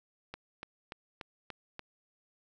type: click train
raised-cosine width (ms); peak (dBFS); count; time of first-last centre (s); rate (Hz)
0.3; -25; 6; 0.34-1.793; 3.44
effects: none